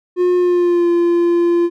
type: tone with pitch glide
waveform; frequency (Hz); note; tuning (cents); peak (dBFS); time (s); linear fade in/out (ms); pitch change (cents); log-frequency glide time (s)
triangle; 358.5 to 344.5; F4 to F4; +45 to -24; -9; 0.16-1.7; 50; -69; 0.37-0.89
effects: none